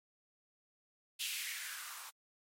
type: noise with band-pass filter sweep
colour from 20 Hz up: violet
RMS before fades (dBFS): -43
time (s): 1.19-2.11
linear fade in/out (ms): 20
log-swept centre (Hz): 3000 to 940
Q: 3.2
effects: MP3 64 kbps